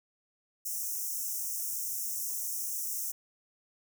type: high-pass noise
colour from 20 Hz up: white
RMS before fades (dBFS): -35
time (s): 0.65-3.12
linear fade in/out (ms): 10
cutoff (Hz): 5500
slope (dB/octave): 96
effects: none